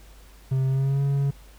triangle tone with pitch glide, 132.4 to 139.55 Hz, C3 to C#3, +21 to +12 cents, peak -18 dBFS, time 0.51-1.31 s, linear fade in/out 10 ms, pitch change +91 cents, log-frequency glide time 0.67-1.02 s, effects added 50 Hz sine -47 dBFS peak until 1.58 s + pink hiss -54 dBFS RMS until 1.58 s

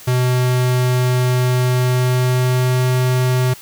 square tone with pitch glide, 125.8 to 127.04 Hz, B2 to B2, +32 to +49 cents, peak -14 dBFS, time 0.07-3.54 s, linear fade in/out 10 ms, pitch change +17 cents, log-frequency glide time 1.76-2.9 s, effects white hiss -39 dBFS RMS until 3.61 s

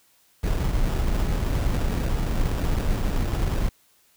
brown noise with sample-and-hold, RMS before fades -23 dBFS, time 0.43-3.69 s, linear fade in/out 5 ms, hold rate 2100 Hz, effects white hiss -61 dBFS RMS until 4.16 s

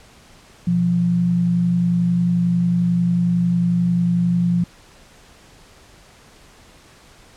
sine tone pair together, 123.47 / 174.61 Hz, B2 / F3, 0 / 0 cents, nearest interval tritone, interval 600 cents, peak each -25 / -15 dBFS, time 0.67-4.64 s, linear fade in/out 5 ms, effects pink hiss -48 dBFS RMS until 7.36 s + low-pass 9000 Hz 12 dB/octave

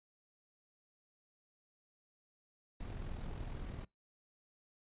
brown noise with amplitude modulation, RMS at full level -41 dBFS, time 2.8-3.85 s, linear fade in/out 5 ms, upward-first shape sine, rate 41.7 Hz, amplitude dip 45%, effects noise-tail reverb RT60 0.2 s tail -25 dB re dry + resampled to 8000 Hz

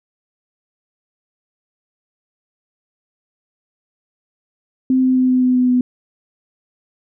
sine tone with pitch steps, 259.2 / 257.6 / 255.9 / 254.3 / 252.7 / 251.1 / 249.5 Hz, C4 / C4 / C4 / C4 / B3 / B3 / B3, -16 / -27 / -38 / -49 / +40 / +29 / +18 cents, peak -11 dBFS, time 4.9-5.81 s, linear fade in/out 2 ms, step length 130 ms, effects none

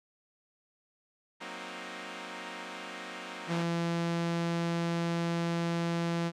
5% pulse chord, C half-diminished seventh, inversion second, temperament equal, 185 / 233.1 / 261.6 / 311.1 Hz, Gb3 / Bb3 / C4 / Eb4, 0 / 0 / 0 / 0 cents, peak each -34 dBFS, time 1.4-3.64 s, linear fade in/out 20 ms
sawtooth tone, 169.2 Hz, E3, 45 cents sharp, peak -25 dBFS, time 3.47-6.32 s, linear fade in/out 50 ms
effects low-pass 6000 Hz 12 dB/octave

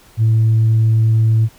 sine tone, 111.4 Hz, A2, 22 cents sharp, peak -8 dBFS, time 0.17-1.49 s, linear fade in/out 50 ms, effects tanh soft clip ceiling -7 dBFS + pink hiss -47 dBFS RMS until 1.58 s

